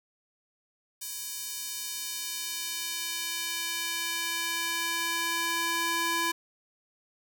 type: tone with high-pass filter sweep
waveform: square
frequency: 335.5 Hz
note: E4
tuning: 31 cents sharp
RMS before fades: -32 dBFS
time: 1.01-6.32 s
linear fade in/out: 10 ms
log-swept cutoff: 6600 to 910 Hz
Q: 0.74
effects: none